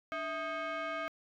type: tone with frequency modulation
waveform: sine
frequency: 293.7 Hz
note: D4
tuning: in tune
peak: -33 dBFS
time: 0.12-1.08 s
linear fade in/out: 0 ms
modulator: 947 Hz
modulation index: 2
effects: tanh soft clip ceiling -32 dBFS